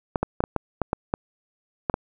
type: clicks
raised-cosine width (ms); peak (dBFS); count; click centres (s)
1; -8; 10; 0.158 / 0.23 / 0.405 / 0.439 / 0.563 / 0.817 / 0.931 / 1.139 / 1.898 / 1.941
effects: none